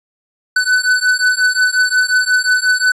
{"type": "beating tone pair", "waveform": "square", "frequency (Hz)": [1498, 1503.6], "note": ["F#6", "F#6"], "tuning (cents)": [21, 27], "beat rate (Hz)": 5.6, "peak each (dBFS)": -15, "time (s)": [0.56, 2.92], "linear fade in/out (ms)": 5, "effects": ["resampled to 22050 Hz", "8-bit"]}